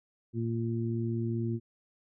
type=harmonic tone; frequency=115.3 Hz; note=A#2; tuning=19 cents flat; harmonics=1 / 2 / 3; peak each=-31 / -34 / -36 dBFS; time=0.33-1.6 s; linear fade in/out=50 ms; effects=none